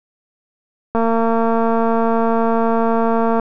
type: click train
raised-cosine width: 1 ms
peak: -5 dBFS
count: 559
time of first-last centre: 0.95-3.397 s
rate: 228 Hz
effects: none